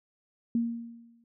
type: tone with exponential decay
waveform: sine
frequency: 233.1 Hz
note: A#3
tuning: in tune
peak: -22 dBFS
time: 0.55-1.24 s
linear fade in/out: 2 ms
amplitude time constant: 150 ms
effects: none